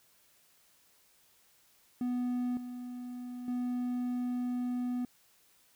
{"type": "tone with level steps", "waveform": "triangle", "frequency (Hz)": 246.9, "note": "B3", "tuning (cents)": 0, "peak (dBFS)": [-28, -37, -29], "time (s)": [2.01, 5.05], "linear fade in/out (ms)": 2, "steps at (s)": [2.57, 3.48], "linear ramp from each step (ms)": 2, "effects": ["white hiss -66 dBFS RMS until 5.75 s"]}